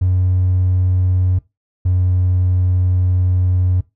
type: tone pair in turn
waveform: triangle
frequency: 91.8 / 91.17 Hz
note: F#2 / F#2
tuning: -13 / -25 cents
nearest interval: unison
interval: 12 cents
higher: first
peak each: -9 dBFS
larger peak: neither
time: 0.01-1.39 / 1.85-3.81 s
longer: second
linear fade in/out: 10 ms
effects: noise-tail reverb RT60 0.2 s tail -20 dB re dry + tanh soft clip ceiling -7 dBFS